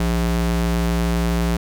square ring-modulated tone, 116.54 Hz, A#2, in tune, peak -15 dBFS, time 0-1.57 s, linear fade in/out 5 ms, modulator 56.3 Hz, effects none

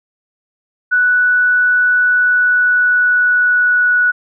sine tone with pitch glide, 1480 to 1469.8 Hz, F#6 to F#6, 0 to -12 cents, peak -9 dBFS, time 0.91-4.12 s, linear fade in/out 20 ms, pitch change -12 cents, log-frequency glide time 2-3.99 s, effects none

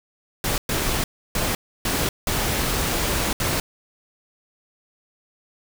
pink noise bursts at uneven times, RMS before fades -23 dBFS, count 6, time 0.44-0.58 / 0.69-1.04 / 1.35-1.55 / 1.85-2.09 / 2.27-3.33 / 3.4-3.6 s, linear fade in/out 2 ms, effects none

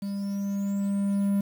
triangle tone with level ramp, 199.5 Hz, G3, 31 cents sharp, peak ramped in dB -27 to -19 dBFS, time 0.02-1.41 s, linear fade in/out 5 ms, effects 8-bit

